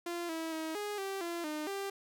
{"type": "tone with pitch steps", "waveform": "sawtooth", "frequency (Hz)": [344.9, 324.6, 318.7, 414.3, 389.7, 341.7, 304.4, 394.6], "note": ["F4", "E4", "D#4", "G#4", "G4", "F4", "D#4", "G4"], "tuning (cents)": [-22, -27, 42, -4, -10, -38, -38, 11], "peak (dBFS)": -32, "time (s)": [0.06, 1.9], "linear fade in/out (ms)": 5, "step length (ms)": 230, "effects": []}